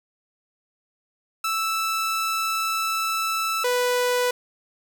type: tone pair in turn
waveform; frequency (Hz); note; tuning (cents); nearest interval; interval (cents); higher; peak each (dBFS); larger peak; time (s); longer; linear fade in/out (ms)
sawtooth; 1318.5 / 493.9; E6 / B4; 0 / 0; octave + perfect fourth; 1700; first; -19 / -16; second; 1.44-3.64 / 3.64-4.31; first; 5
effects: none